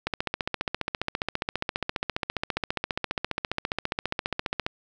click train, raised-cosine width 0.3 ms, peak -10 dBFS, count 69, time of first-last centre 0.07-4.665 s, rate 14.8 Hz, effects none

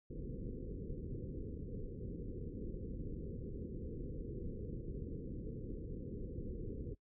pink low-pass noise, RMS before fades -44 dBFS, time 0.1-6.95 s, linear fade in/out 10 ms, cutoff 500 Hz, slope 96 dB/octave, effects noise-tail reverb RT60 0.1 s tail -22 dB re dry

